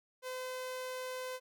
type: tone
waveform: sawtooth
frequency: 511 Hz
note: C5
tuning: 41 cents flat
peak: -35 dBFS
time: 0.22-1.4 s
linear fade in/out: 50 ms
effects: none